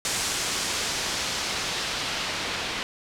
white noise with low-pass filter sweep, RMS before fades -29 dBFS, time 0.05-2.83 s, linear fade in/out 0 ms, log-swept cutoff 7600 to 3500 Hz, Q 0.94, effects none

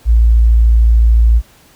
sine tone, 56.8 Hz, A#1, 44 cents flat, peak -5 dBFS, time 0.05-1.42 s, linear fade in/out 50 ms, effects pink hiss -46 dBFS RMS until 1.75 s

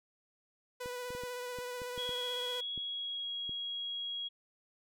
sawtooth tone with vibrato, 493.9 Hz, B4, in tune, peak -35 dBFS, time 0.8-2.61 s, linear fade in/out 10 ms, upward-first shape sine, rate 16 Hz, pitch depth 20 cents each way
clicks, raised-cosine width 3 ms, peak -35 dBFS, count 10, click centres 0.859 / 1.105 / 1.15 / 1.236 / 1.587 / 1.818 / 1.978 / 2.092 / 2.777 / 3.494 s
sine tone with pitch glide, 3334 to 3300 Hz, G#7 to G#7, +6 to -12 cents, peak -36 dBFS, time 1.97-4.29 s, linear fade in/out 20 ms, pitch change -18 cents, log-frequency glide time 2.7-3.3 s
effects none

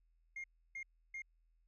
sine tone bursts, 2127 Hz, C7, 28 cents sharp, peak -40 dBFS, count 3, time 0.36-1.22 s, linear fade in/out 5 ms, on 80 ms, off 310 ms, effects tanh soft clip ceiling -41 dBFS + added 41 Hz sine -70 dBFS peak until 1.67 s

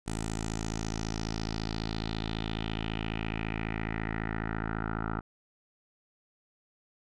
10% pulse tone with low-pass filter sweep, 54.6 Hz, A1, 13 cents flat, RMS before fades -34 dBFS, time 0.06-5.21 s, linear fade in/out 20 ms, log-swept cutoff 8500 to 1300 Hz, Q 3.7, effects none

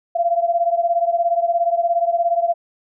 sine beating tone pair, 680 / 697 Hz, F5 / F5, -46 / -4 cents, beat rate 17 Hz, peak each -17 / -20 dBFS, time 0.15-2.54 s, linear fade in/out 10 ms, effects none

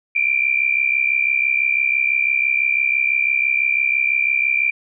sine tone pair together, 2334 / 2400 Hz, D7 / D7, -11 / +37 cents, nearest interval unison, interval 48 cents, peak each -18 dBFS, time 0.15-4.71 s, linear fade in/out 10 ms, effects none

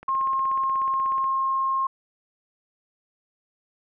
click train, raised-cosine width 0.5 ms, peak -27 dBFS, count 21, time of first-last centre 0.03-1.242 s, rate 16.5 Hz
sine tone, 1069 Hz, C6, 37 cents sharp, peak -21 dBFS, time 0.08-1.87 s, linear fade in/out 5 ms
effects none

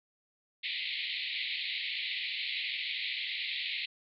pink band-pass noise, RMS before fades -36 dBFS, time 0.63-3.86 s, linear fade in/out 10 ms, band 2000 to 4300 Hz, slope 96 dB/octave, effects none

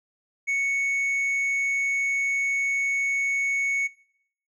sine tone with tanh clipping, 2217 Hz, C#7, in tune, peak -23 dBFS, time 0.47-3.88 s, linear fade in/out 20 ms, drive 4 dB, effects noise-tail reverb RT60 0.7 s tail -22 dB re dry

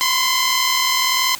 10% pulse tone pair together, 1013.5 / 1054 Hz, B5 / C6, +45 / +12 cents, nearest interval minor second, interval 67 cents, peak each -10 dBFS, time 0.01-1.35 s, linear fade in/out 0 ms, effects white hiss -35 dBFS RMS until 1.39 s

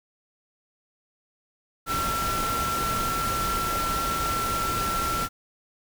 sine tone in noise, 1351 Hz, E6, 42 cents sharp, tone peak -26 dBFS, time 1.86-5.29 s, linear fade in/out 50 ms, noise pink, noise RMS -30 dBFS, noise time 1.86-5.29 s, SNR +1 dB, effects none

